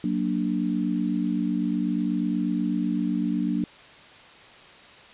sine chord, Gb augmented, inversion none, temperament equal, 185 / 233.1 / 293.7 Hz, Gb3 / Bb3 / D4, 0 / 0 / 0 cents, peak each -27 dBFS, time 0.04-3.64 s, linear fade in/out 2 ms, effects white hiss -48 dBFS RMS until 5.13 s + resampled to 8000 Hz

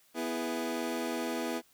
25% pulse chord, E major, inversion second, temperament equal, 246.9 / 329.6 / 415.3 Hz, B3 / E4 / G#4, 0 / 0 / 0 cents, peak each -32 / -32 / -36 dBFS, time 0.14-1.62 s, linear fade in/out 50 ms, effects white hiss -65 dBFS RMS until 1.73 s

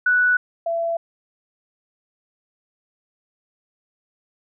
sine tone pair in turn, 1479 / 671.1 Hz, F#6 / E5, -1 / +31 cents, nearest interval octave + major second, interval 1368 cents, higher first, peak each -14 / -20 dBFS, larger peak first, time 0.06-0.37 / 0.66-0.97 s, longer neither, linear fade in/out 5 ms, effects none

